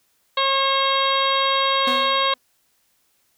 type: harmonic tone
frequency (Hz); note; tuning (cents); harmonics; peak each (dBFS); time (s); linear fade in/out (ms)
542; C#5; -39; 1 / 2 / 3 / 4 / 5 / 6 / 7 / 8; -25 / -20 / -30 / -29 / -30 / -26 / -25 / -34; 0.37-2.34; 5
type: tone with exponential decay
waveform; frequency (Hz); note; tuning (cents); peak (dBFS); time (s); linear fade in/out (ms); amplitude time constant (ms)
sawtooth; 250; B3; +21; -20; 1.87-2.38; 5; 110
effects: white hiss -65 dBFS RMS until 3.37 s